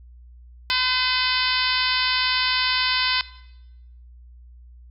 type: harmonic tone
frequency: 509 Hz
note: C5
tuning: 48 cents flat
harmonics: 2 / 3 / 4 / 5 / 6 / 7 / 8 / 9 / 10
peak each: -28 / -28 / -28 / -28 / -28 / -28 / -28 / -28 / -28 dBFS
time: 0.7-3.21 s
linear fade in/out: 0 ms
effects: noise-tail reverb RT60 0.9 s tail -18 dB re dry + added 60 Hz sine -43 dBFS peak until 4.9 s